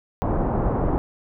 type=low-pass noise; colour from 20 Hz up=pink; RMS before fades=-22 dBFS; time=0.22-0.98 s; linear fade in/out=0 ms; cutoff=1000 Hz; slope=24 dB/octave; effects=none